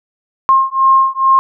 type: beating tone pair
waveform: sine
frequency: 1066 / 1068.3 Hz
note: C6 / C6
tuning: +32 / +36 cents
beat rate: 2.3 Hz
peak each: -11 dBFS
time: 0.49-1.39 s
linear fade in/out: 0 ms
effects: none